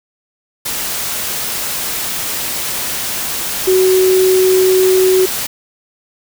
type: tone in noise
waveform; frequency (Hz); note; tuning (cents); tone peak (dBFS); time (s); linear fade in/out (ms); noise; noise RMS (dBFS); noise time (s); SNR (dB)
sine; 373.5; F#4; +16; -8; 3.67-5.26; 10; white; -20; 0.65-5.47; +9
effects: none